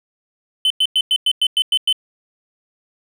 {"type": "tone bursts", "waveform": "triangle", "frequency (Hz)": 3046, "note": "F#7", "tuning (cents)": 50, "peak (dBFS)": -11, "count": 9, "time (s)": [0.65, 1.927], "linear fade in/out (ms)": 2, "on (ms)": 53, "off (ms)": 100, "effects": []}